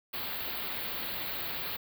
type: band-stop noise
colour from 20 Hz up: white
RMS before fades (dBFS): -36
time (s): 0.13-1.77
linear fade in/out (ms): 10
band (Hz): 4600 to 13000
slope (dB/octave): 96
effects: none